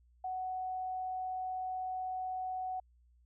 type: tone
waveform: sine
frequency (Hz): 744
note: F#5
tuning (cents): +9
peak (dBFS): -35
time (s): 0.24-2.8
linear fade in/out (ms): 5
effects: added 60 Hz sine -63 dBFS peak until 3.25 s